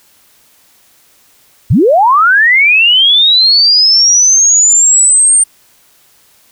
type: linear sweep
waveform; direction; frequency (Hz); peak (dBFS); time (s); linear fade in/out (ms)
sine; up; 77.78 to 8840; -4; 1.7-5.44; 10
effects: white hiss -48 dBFS RMS until 6.51 s